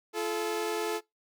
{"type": "tone pair together", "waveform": "sawtooth", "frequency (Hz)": [342.6, 433], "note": ["F4", "A4"], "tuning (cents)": [-33, -28], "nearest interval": "major third", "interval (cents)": 405, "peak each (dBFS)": [-31, -27], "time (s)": [0.13, 1.01], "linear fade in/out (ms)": 50, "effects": ["noise-tail reverb RT60 0.2 s tail -24 dB re dry"]}